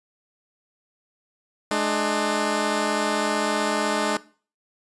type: tone pair together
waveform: 10% pulse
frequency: 211.9 / 300 Hz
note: G#3 / D4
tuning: +35 / +37 cents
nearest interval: tritone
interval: 602 cents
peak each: -16 dBFS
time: 1.71-4.17 s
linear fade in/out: 2 ms
effects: noise-tail reverb RT60 0.4 s tail -19 dB re dry + resampled to 24000 Hz